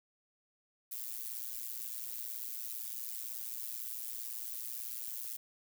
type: noise with amplitude modulation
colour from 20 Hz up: violet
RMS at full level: -38 dBFS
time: 0.91-5.37 s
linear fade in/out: 10 ms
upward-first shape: sine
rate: 118 Hz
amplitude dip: 85%
effects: none